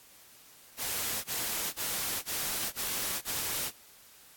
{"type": "noise bursts", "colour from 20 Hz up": "white", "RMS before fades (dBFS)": -33, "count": 6, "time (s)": [0.77, 3.715], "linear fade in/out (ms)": 50, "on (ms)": 470, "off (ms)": 25, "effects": ["white hiss -56 dBFS RMS until 4.36 s", "AAC 64 kbps"]}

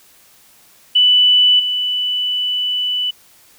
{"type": "tone with level steps", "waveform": "sine", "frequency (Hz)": 2980, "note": "F#7", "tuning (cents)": 12, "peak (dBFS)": [-8, -16], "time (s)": [0.95, 3.11], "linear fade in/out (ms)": 10, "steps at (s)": 1.59, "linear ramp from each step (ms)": 10, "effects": ["white hiss -49 dBFS RMS until 3.58 s"]}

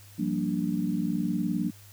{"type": "chord", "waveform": "sine", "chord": "G minor seventh", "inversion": "third", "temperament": "equal with one note detuned", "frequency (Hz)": [174.61, 194.19, 233.1, 293.7], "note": ["F3", "G3", "Bb3", "D4"], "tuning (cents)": [0, -16, 0, 0], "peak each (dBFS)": -31, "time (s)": [0.18, 1.71], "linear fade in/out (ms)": 20, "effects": ["added 101 Hz sine -50 dBFS peak until 1.92 s", "white hiss -54 dBFS RMS until 1.92 s"]}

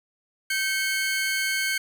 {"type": "tone pair together", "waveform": "sawtooth", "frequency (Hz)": [1551.4, 2194], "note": ["G6", "C#7"], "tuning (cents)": [-18, -18], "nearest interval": "tritone", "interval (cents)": 600, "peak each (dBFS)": -23, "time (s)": [0.5, 1.78], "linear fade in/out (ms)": 5, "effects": []}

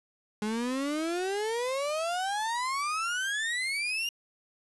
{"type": "exponential sweep", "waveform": "35% pulse", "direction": "up", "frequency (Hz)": [207.7, 2854], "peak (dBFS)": -27, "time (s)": [0.42, 4.09], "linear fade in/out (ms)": 2, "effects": ["resampled to 24000 Hz", "9-bit"]}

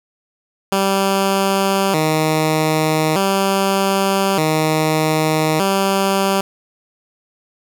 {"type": "tone with vibrato", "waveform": "10% pulse", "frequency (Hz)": 174.61, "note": "F3", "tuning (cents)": 0, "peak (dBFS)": -6, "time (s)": [0.72, 6.41], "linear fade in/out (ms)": 2, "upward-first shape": "square", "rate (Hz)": 0.41, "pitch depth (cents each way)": 190, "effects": []}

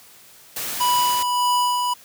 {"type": "noise", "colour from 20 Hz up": "white", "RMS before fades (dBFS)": -28, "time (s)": [0.56, 1.23], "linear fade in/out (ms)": 5}
{"type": "tone with tremolo", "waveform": "square", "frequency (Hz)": 984, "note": "B5", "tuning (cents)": -7, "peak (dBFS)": -17, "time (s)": [0.8, 1.94], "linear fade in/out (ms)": 10, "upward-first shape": "sine", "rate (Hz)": 1.7, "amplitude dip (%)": 35}
{"effects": ["white hiss -48 dBFS RMS until 2.04 s", "high-pass 60 Hz 12 dB/octave"]}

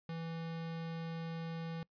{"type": "tone", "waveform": "square", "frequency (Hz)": 164.81, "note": "E3", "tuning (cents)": 0, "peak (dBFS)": -40, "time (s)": [0.09, 1.83], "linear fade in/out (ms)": 2, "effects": ["noise-tail reverb RT60 0.1 s tail -23 dB re dry", "resampled to 11025 Hz"]}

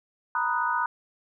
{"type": "chord", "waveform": "sine", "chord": "B major seventh", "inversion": "third", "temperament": "equal", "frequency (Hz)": [932.3, 987.8, 1244.5, 1480], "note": ["A#5", "B5", "D#6", "F#6"], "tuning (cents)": [0, 0, 0, 0], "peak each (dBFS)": -29, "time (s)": [0.35, 0.86], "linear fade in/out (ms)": 2, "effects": []}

